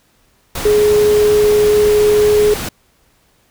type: tone in noise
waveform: sine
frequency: 419.7 Hz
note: G#4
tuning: 18 cents sharp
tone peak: -8 dBFS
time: 0.65-2.54 s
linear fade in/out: 5 ms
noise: pink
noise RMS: -23 dBFS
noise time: 0.55-2.69 s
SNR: +12 dB
effects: pink hiss -56 dBFS RMS until 3.5 s